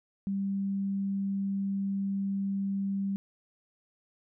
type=tone; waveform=sine; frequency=196.6 Hz; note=G3; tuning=5 cents sharp; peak=-28 dBFS; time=0.27-3.16 s; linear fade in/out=0 ms; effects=none